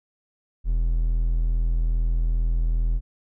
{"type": "tone", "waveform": "triangle", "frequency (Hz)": 41.2, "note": "E1", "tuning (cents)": 0, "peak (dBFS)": -17, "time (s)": [0.64, 3.01], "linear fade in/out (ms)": 50, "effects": []}